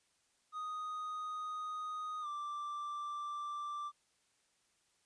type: tone with pitch glide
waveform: triangle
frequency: 1244.5 to 1176 Hz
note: D#6 to D6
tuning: 0 to +2 cents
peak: -37 dBFS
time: 0.52-3.92 s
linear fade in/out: 50 ms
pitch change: -98 cents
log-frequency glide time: 2.21-2.27 s
effects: white hiss -75 dBFS RMS until 5.05 s + resampled to 22050 Hz

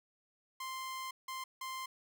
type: tone bursts at uneven times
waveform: sawtooth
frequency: 1046.5 Hz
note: C6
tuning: in tune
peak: -36 dBFS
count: 3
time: 0.6-1.11 / 1.28-1.44 / 1.61-1.86 s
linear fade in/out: 5 ms
effects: none

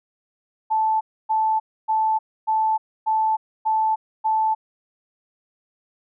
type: tone bursts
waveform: sine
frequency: 876 Hz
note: A5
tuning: 8 cents flat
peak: -17 dBFS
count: 7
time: 0.7-4.55 s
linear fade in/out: 20 ms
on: 310 ms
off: 280 ms
effects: none

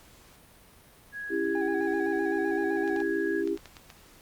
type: tone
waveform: sine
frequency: 1661.2 Hz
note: G#6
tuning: in tune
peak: -34 dBFS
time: 1.12-3.44 s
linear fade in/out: 50 ms
type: chord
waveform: sine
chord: C# diminished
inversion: none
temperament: just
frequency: 277.2 / 332.6 / 399.1 Hz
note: C#4 / E4 / G4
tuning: 0 / +16 / +31 cents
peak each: -35 / -29 / -29 dBFS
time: 1.29-3.58 s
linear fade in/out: 50 ms
type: tone with vibrato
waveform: triangle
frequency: 784 Hz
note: G5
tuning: in tune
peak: -34 dBFS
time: 1.55-3.02 s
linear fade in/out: 2 ms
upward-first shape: square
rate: 7.8 Hz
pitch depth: 55 cents each way
type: clicks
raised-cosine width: 0.2 ms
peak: -27 dBFS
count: 8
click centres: 2.877 / 2.963 / 3.003 / 3.475 / 3.575 / 3.657 / 3.768 / 3.902 s
effects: pink hiss -55 dBFS RMS until 4.21 s + Opus 48 kbps

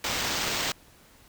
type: noise with sample-and-hold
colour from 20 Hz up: white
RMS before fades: -29 dBFS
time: 0.04-0.72 s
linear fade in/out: 2 ms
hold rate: 11025 Hz
effects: pink hiss -56 dBFS RMS until 1.28 s

